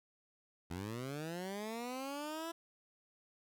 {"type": "linear sweep", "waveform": "15% pulse", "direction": "up", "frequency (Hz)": [82.2, 336.9], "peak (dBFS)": -34, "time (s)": [0.7, 2.52], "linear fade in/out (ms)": 10, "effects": []}